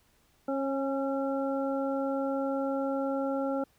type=harmonic tone with a mistuned harmonic; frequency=272 Hz; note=C#4; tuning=33 cents flat; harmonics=1 / 2 / 3 / 5; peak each=-31 / -31 / -38 / -40 dBFS; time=0.48-3.64 s; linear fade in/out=5 ms; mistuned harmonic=3; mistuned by=+21 cents; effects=pink hiss -67 dBFS RMS until 3.78 s